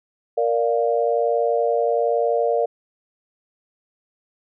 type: chord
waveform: sine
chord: Bb major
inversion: none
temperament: equal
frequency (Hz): 466.2 / 587.3 / 698.5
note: Bb4 / D5 / F5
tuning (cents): 0 / 0 / 0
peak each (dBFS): -20 / -22 / -23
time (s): 0.37-2.66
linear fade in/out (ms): 10
effects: none